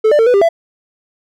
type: tone with pitch steps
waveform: triangle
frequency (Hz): 436.3 / 593 / 451.1 / 494.1 / 398 / 668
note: A4 / D5 / A4 / B4 / G4 / E5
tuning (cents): -15 / +17 / +43 / +1 / +26 / +23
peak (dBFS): -5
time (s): 0.04-0.49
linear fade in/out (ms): 10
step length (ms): 75
effects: none